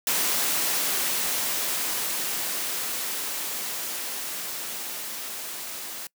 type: noise with level ramp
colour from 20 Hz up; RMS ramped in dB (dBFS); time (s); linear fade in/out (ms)
white; -24 to -36; 0.07-6.07; 2
effects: noise-tail reverb RT60 0.1 s tail -24 dB re dry + high-pass 200 Hz 12 dB/octave